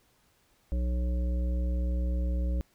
harmonic tone, 60.9 Hz, B1, 24 cents flat, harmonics 1 / 3 / 5 / 7 / 9, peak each -26 / -39 / -43 / -52 / -44 dBFS, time 0.72-2.61 s, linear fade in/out 0 ms, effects pink hiss -67 dBFS RMS until 2.74 s

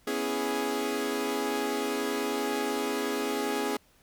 sawtooth chord, C# minor seventh, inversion third, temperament equal, 246.9 / 277.2 / 329.6 / 415.3 Hz, B3 / C#4 / E4 / G#4, 0 / 0 / 0 / 0 cents, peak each -32 / -30 / -33 / -27 dBFS, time 0.07-3.77 s, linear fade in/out 5 ms, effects pink hiss -63 dBFS RMS until 4.02 s

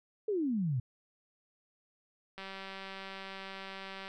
sine exponential sweep, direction down, 446.1 to 116.54 Hz, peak -29 dBFS, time 0.28-0.8 s, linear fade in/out 5 ms
click train, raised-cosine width 0.3 ms, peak -28 dBFS, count 329, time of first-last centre 2.38-4.079 s, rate 193 Hz
effects none

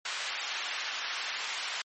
white band-pass noise, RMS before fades -36 dBFS, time 0.05-1.82 s, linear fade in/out 5 ms, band 1000 to 3700 Hz, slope 12 dB/octave, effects MP3 32 kbps

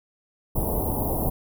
pink band-stop noise, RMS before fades -25 dBFS, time 0.55-1.3 s, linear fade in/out 10 ms, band 920 to 11000 Hz, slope 48 dB/octave, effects none

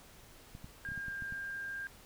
clicks, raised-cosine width 5 ms, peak -34 dBFS, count 8, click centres 0.551 / 0.644 / 0.889 / 0.919 / 0.977 / 1.083 / 1.223 / 1.324 s
sine tone with pitch glide, 1612 to 1599 Hz, G6 to G6, +48 to +34 cents, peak -38 dBFS, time 0.85-1.87 s, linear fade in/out 0 ms, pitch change -14 cents, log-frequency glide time 1-1.11 s
effects pink hiss -57 dBFS RMS until 2.05 s

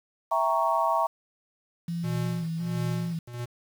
sine chord, E diminished seventh, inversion none, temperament equal with one note detuned, 659.3 / 790.4 / 932.3 / 1108.7 Hz, E5 / G5 / Bb5 / Db6, 0 / +14 / 0 / 0 cents, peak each -27 / -31 / -26 / -27 dBFS, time 0.31-1.07 s, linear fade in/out 10 ms
sine tone with vibrato, 166.9 Hz, E3, 22 cents sharp, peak -28 dBFS, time 1.88-3.19 s, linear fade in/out 5 ms, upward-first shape square, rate 2.8 Hz, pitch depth 31 cents each way
square tone with tremolo, 120.8 Hz, B2, 38 cents flat, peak -29 dBFS, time 2.03-3.46 s, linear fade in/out 20 ms, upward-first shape sine, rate 1.5 Hz, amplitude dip 100%
effects 8-bit

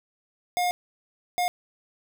square tone bursts at uneven times, 714 Hz, F5, 38 cents sharp, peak -23 dBFS, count 2, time 0.57-0.71 / 1.38-1.48 s, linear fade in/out 0 ms, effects none

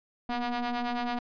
sawtooth ring-modulated tone, 240.2 Hz, B3, 48 cents flat, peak -22 dBFS, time 0.29-1.19 s, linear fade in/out 5 ms, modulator 485 Hz, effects resampled to 11025 Hz

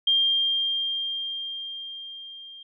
sine tone with level ramp, 3197 Hz, G7, 33 cents sharp, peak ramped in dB -17 to -41 dBFS, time 0.07-2.63 s, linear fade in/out 5 ms, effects none

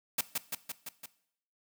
white noise with echo, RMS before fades -29 dBFS, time 0.18-0.21 s, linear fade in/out 5 ms, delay 170 ms, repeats 5, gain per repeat -3 dB, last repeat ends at 1.06 s, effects noise-tail reverb RT60 0.7 s tail -18 dB re dry

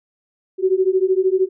sine beating tone pair, 370 / 383 Hz, F#4 / G4, 0 / -40 cents, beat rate 13 Hz, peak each -17 dBFS, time 0.58-1.49 s, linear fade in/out 50 ms, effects none

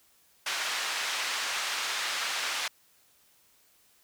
pink band-pass noise, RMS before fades -32 dBFS, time 0.46-2.68 s, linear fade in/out 5 ms, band 1300 to 6000 Hz, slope 12 dB/octave, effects white hiss -64 dBFS RMS until 4.03 s

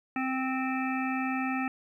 harmonic tone, 261.4 Hz, C4, 1 cent flat, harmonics 1 / 3 / 5 / 7 / 9 / 10, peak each -30 / -35 / -37 / -38 / -40 / -40 dBFS, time 0.16-1.68 s, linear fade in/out 2 ms, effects 11-bit

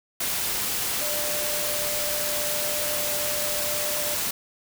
sine tone in noise, 594 Hz, D5, 20 cents sharp, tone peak -32 dBFS, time 1.01-4.15 s, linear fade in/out 5 ms, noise white, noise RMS -27 dBFS, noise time 0.2-4.31 s, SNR -8 dB, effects none

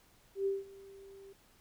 sine tone with ADSR envelope, 392 Hz, G4, in tune, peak -28 dBFS, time 0.35-1.33 s, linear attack 110 ms, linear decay 180 ms, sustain -22 dB, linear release 8 ms, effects pink hiss -65 dBFS RMS until 1.6 s

